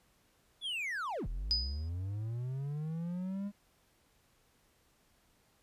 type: linear two-way sweep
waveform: triangle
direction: down then up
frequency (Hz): 3500 to 37.49 to 205.7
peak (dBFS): -33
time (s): 0.61-3.52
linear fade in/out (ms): 50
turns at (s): 1.27
type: tone with exponential decay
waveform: sine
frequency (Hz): 4978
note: D#8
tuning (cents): 0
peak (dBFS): -25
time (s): 1.51-1.89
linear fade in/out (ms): 0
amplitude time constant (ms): 82
effects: pink hiss -70 dBFS RMS until 5.62 s + resampled to 32000 Hz